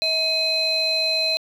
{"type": "tone cluster", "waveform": "sine", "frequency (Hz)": [639, 2533, 4077], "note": ["D#5", "D#7", "C8"], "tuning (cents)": [46, 30, -46], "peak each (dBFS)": [-25, -25, -19], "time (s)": [0.02, 1.37], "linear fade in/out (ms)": 0, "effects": ["tanh soft clip ceiling -14 dBFS", "8-bit"]}